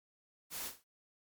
white noise with echo, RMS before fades -42 dBFS, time 0.5-0.72 s, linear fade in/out 50 ms, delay 41 ms, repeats 3, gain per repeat -9 dB, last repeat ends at 0.843 s, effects Opus 48 kbps

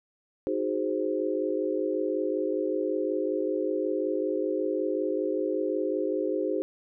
sine chord, Ab dominant seventh, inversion second, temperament equal, 311.1 / 370 / 415.3 / 523.3 Hz, Eb4 / Gb4 / Ab4 / C5, 0 / 0 / 0 / 0 cents, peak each -31 dBFS, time 0.47-6.62 s, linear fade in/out 0 ms, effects none

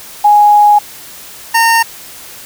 sine / 25% pulse tone pair in turn, 830.6 / 915.8 Hz, G#5 / A#5, 0 / -31 cents, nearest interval major second, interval 169 cents, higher second, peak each -3 dBFS, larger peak neither, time 0.24-0.79 / 1.54-1.83 s, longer first, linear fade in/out 10 ms, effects white hiss -32 dBFS RMS until 2.45 s

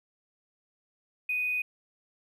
triangle tone with hard clipping, 2489 Hz, D#7, in tune, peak -27 dBFS, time 1.29-1.62 s, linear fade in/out 5 ms, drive 3 dB, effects none

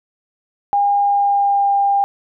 sine tone with pitch glide, 809 to 799.7 Hz, G#5 to G5, -46 to +34 cents, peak -12 dBFS, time 0.73-2.04 s, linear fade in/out 0 ms, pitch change -20 cents, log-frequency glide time 0.99-1.72 s, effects none

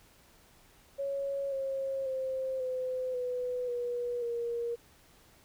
sine tone with pitch steps, 554.4 / 539.6 / 525.1 / 511 / 497.3 / 484 / 471.1 Hz, C#5 / C#5 / C5 / C5 / B4 / B4 / A#4, 0 / -47 / +6 / -41 / +12 / -35 / +18 cents, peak -31 dBFS, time 0.98-4.76 s, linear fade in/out 20 ms, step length 540 ms, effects pink hiss -61 dBFS RMS until 5.44 s

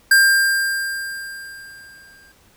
square tone with exponential decay, 1594 Hz, G6, 28 cents sharp, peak -9 dBFS, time 0.11-2.32 s, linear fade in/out 5 ms, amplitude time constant 480 ms, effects pink hiss -54 dBFS RMS until 2.56 s

